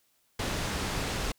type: low-pass noise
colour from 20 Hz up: pink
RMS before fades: -32 dBFS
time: 0.39-1.32 s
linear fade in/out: 5 ms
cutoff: 7500 Hz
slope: 12 dB/octave
effects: white hiss -70 dBFS RMS until 1.38 s